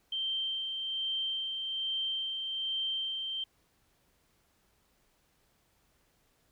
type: tone with tremolo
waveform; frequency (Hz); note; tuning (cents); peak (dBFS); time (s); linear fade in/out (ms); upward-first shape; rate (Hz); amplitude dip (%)
sine; 3136; G7; 0; -30; 0.12-3.44; 5; sine; 1.2; 35
effects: pink hiss -71 dBFS RMS until 6.51 s